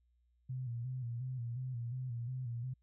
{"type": "tone with vibrato", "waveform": "sine", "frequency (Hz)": 123.2, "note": "B2", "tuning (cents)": -4, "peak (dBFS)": -37, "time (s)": [0.49, 2.74], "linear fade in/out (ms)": 10, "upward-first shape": "square", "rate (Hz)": 2.8, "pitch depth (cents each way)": 74, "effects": ["added 60 Hz sine -70 dBFS peak until 2.82 s"]}